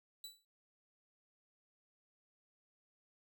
sawtooth tone with exponential decay, 3951 Hz, B7, in tune, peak -40 dBFS, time 0.24-0.45 s, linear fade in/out 2 ms, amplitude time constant 44 ms, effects none

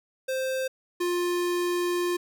square tone pair in turn, 523.3 / 352.3 Hz, C5 / F4, 0 / +15 cents, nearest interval perfect fifth, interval 685 cents, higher first, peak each -27 / -25 dBFS, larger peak second, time 0.28-0.68 / 1-2.17 s, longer second, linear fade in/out 10 ms, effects none

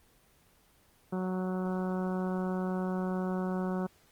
harmonic tone, 185 Hz, F#3, in tune, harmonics 1 / 2 / 3 / 4 / 5 / 6 / 7 / 8, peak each -31 / -37 / -41 / -43 / -45 / -47 / -48 / -49 dBFS, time 1.12-3.87 s, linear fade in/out 10 ms, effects pink hiss -64 dBFS RMS until 4.11 s + Opus 24 kbps

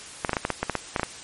clicks, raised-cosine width 0.5 ms, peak -8 dBFS, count 12, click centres 0.248 / 0.294 / 0.332 / 0.368 / 0.451 / 0.503 / 0.63 / 0.697 / 0.753 / 0.962 / 0.996 / 1.032 s, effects white hiss -41 dBFS RMS until 1.23 s + MP3 48 kbps

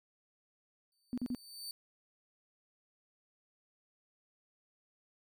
sawtooth tone with exponential growth, 4565 Hz, D8, 50 cents flat, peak -37 dBFS, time 0.92-1.71 s, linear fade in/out 1 ms, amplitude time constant 170 ms
sine tone bursts, 246.9 Hz, B3, in tune, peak -33 dBFS, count 3, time 1.13-1.348 s, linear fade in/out 0 ms, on 46 ms, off 40 ms
effects none

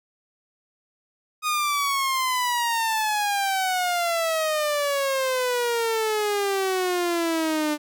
sawtooth exponential sweep, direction down, 1244.5 to 296.2 Hz, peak -18 dBFS, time 1.42-7.78 s, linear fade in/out 50 ms, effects none

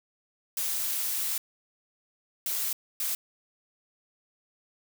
blue noise bursts at uneven times, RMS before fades -30 dBFS, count 3, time 0.57-1.38 / 2.46-2.73 / 3-3.15 s, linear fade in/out 2 ms, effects none

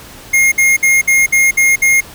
square tone bursts, 2139 Hz, C7, 38 cents sharp, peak -8 dBFS, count 7, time 0.33-2.008 s, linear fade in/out 10 ms, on 190 ms, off 58 ms, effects pink hiss -35 dBFS RMS until 2.14 s

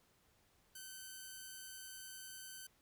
5% pulse tone, 1530 Hz, G6, 42 cents flat, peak -38 dBFS, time 0.75-2.67 s, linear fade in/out 5 ms, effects pink hiss -73 dBFS RMS until 2.81 s

